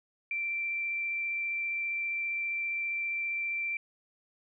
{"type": "tone with vibrato", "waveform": "sine", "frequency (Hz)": 2349, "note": "D7", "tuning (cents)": 0, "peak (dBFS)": -30, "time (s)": [0.31, 3.77], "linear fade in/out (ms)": 2, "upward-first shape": "triangle", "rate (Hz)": 15, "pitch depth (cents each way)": 8, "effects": []}